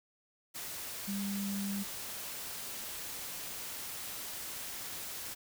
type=tone in noise; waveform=sine; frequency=199.3 Hz; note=G3; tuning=29 cents sharp; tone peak=-34 dBFS; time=1.07-1.84 s; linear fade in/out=20 ms; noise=white; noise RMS=-42 dBFS; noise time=0.54-5.35 s; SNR=+5 dB; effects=none